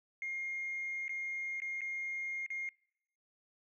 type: tone with dropouts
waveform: sine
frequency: 2130 Hz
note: C7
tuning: 30 cents sharp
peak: -35 dBFS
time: 0.22-2.69 s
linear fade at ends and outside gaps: 1 ms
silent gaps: 1.081-1.093 / 1.602-1.619 / 1.808-1.816 / 2.463-2.503 s
effects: noise-tail reverb RT60 0.8 s tail -26 dB re dry + tanh soft clip ceiling -32 dBFS